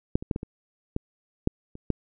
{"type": "clicks", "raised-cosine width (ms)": 3, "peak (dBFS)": [-8, -22, -12, -16, -21, -14, -8, -28, -10], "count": 9, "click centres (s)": [0.155, 0.225, 0.312, 0.361, 0.431, 0.964, 1.474, 1.754, 1.903], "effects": []}